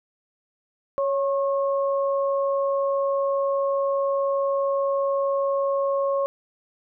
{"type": "tone pair together", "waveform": "sine", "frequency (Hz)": [554.4, 1086.6], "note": ["C#5", "C#6"], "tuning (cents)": [0, -35], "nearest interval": "octave", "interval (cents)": 1165, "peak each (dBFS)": [-21, -28], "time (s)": [0.98, 6.26], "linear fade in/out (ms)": 0, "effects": []}